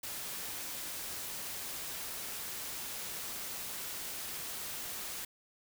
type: noise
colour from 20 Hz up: white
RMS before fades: -41 dBFS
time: 0.03-5.25 s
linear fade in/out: 5 ms
effects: none